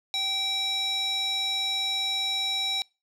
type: tone with band-pass filter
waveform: square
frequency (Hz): 775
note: G5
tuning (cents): -20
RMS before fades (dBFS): -28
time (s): 0.14-2.82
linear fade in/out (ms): 0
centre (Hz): 4200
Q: 4.6
effects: noise-tail reverb RT60 0.3 s tail -25 dB re dry